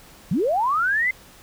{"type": "linear sweep", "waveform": "sine", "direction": "up", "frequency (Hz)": [138.59, 2093], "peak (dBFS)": -18, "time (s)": [0.31, 1.11], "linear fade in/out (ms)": 5, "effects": ["pink hiss -48 dBFS RMS until 1.42 s"]}